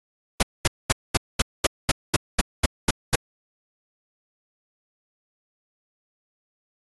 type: noise bursts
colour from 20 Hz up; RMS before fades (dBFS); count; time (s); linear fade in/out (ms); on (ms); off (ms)
pink; -18; 12; 0.4-3.156; 5; 28; 220
effects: AAC 32 kbps